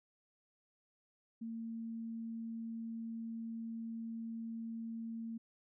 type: tone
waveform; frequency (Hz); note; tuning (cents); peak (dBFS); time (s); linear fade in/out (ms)
sine; 227.5; A#3; -42; -40; 1.41-5.38; 10
effects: none